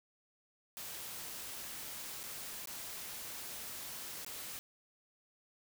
white noise with dropouts, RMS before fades -45 dBFS, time 0.77-4.59 s, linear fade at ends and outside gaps 0 ms, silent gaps 2.231-2.237 / 2.657-2.673 / 4.248-4.264 s, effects none

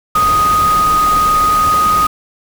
sine tone in noise, 1244.5 Hz, D#6, in tune, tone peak -9 dBFS, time 0.15-2.07 s, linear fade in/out 5 ms, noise pink, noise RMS -22 dBFS, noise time 0.15-2.07 s, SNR +10 dB, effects none

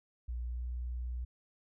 sine tone with pitch glide, 60 to 61.01 Hz, B1 to B1, -49 to -20 cents, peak -35 dBFS, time 0.28-1.25 s, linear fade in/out 10 ms, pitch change +29 cents, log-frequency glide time 0.43-0.64 s, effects none

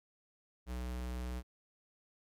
square tone, 61.74 Hz, B1, in tune, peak -38 dBFS, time 0.66-1.43 s, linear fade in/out 50 ms, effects MP3 96 kbps

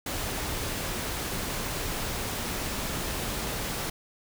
pink noise, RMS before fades -32 dBFS, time 0.06-3.9 s, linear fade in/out 5 ms, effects none

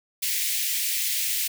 white high-pass noise, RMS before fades -26 dBFS, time 0.22-1.48 s, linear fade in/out 10 ms, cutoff 1900 Hz, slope 48 dB/octave, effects none

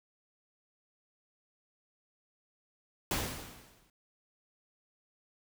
pink noise with exponential decay, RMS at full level -30 dBFS, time 3.11-3.9 s, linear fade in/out 2 ms, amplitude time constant 170 ms, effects none

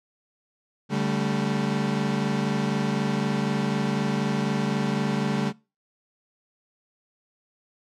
35% pulse chord, D suspended fourth, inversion none, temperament equal with one note detuned, 143.4 / 196 / 220 Hz, D3 / G3 / A3, -41 / 0 / 0 cents, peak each -26 dBFS, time 0.89-5.53 s, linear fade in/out 50 ms, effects noise-tail reverb RT60 0.3 s tail -23 dB re dry + low-pass 6000 Hz 12 dB/octave

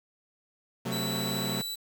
sawtooth chord, F# diminished, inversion second, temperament equal with one note detuned, 130.81 / 185 / 223.6 Hz, C3 / F#3 / A3, 0 / 0 / +28 cents, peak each -31 dBFS, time 0.85-1.62 s, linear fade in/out 10 ms
sawtooth tone, 3951 Hz, B7, in tune, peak -30 dBFS, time 0.91-1.76 s, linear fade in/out 20 ms
effects 8-bit

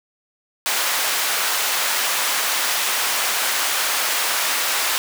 pink high-pass noise, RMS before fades -21 dBFS, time 0.66-4.98 s, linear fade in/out 0 ms, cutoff 980 Hz, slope 12 dB/octave, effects none

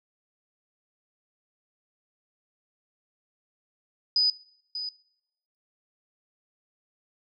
sine tone with echo, 4979 Hz, D#8, in tune, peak -19 dBFS, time 4.16-4.3 s, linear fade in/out 2 ms, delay 590 ms, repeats 1, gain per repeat -11 dB, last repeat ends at 4.89 s, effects noise-tail reverb RT60 0.9 s tail -24 dB re dry

